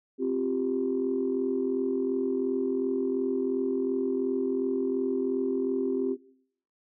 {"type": "chord", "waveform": "sine", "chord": "C suspended fourth", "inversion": "none", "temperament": "equal with one note detuned", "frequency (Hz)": [262.5, 349.2, 392], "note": ["C4", "F4", "G4"], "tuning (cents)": [6, 0, 0], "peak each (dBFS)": [-28, -32, -28], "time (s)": [0.18, 6.17], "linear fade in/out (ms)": 50, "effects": ["noise-tail reverb RT60 0.6 s tail -17 dB re dry", "tanh soft clip ceiling -17 dBFS"]}